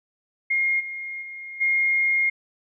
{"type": "tone with level steps", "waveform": "sine", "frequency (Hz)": 2136, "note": "C7", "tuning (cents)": 35, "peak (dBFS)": [-19, -30, -34, -18], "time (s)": [0.5, 2.3], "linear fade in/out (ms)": 10, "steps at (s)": [0.79, 1.21, 1.6], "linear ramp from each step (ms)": 20, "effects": []}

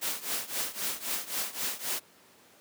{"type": "noise with tremolo", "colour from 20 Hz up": "white", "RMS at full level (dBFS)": -30, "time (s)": [0.01, 2], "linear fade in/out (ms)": 20, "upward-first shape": "triangle", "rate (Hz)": 3.8, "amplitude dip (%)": 90, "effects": ["pink hiss -58 dBFS RMS until 2.6 s", "high-pass 200 Hz 12 dB/octave"]}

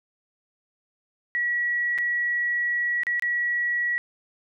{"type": "tone with dropouts", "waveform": "sine", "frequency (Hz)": 1927, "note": "B6", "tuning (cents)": -43, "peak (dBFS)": -22, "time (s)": [1.35, 3.98], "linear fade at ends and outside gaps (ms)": 0, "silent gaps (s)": [[1.979, 1.985], [3.034, 3.068], [3.196, 3.223]], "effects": []}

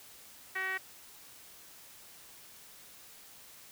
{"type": "tone with low-pass filter", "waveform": "5% pulse", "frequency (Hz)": 378.7, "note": "F#4", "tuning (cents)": 40, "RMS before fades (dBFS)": -35, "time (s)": [0.55, 0.78], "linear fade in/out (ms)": 10, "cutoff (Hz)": 1900, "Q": 5.4, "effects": ["white hiss -54 dBFS RMS until 3.71 s"]}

